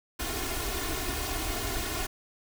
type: noise with comb filter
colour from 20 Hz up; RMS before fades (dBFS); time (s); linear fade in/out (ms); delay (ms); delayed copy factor
pink; -32; 0.19-2.07; 10; 2.8; +1
effects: none